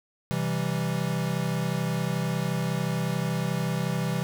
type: chord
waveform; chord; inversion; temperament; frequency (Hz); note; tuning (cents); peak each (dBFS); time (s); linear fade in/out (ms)
square; C major; none; equal; 130.81 / 164.81 / 196; C3 / E3 / G3; 0 / 0 / 0; -31 / -29 / -33; 0.31-4.23; 0
effects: none